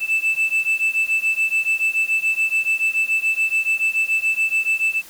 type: beating tone pair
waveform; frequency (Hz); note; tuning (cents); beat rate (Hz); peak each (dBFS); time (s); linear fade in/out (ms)
sine; 2637 / 2644; E7 / E7; 0 / +5; 7; -18; 0-5.02; 50
effects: tanh soft clip ceiling -14 dBFS + white hiss -43 dBFS RMS until 5.09 s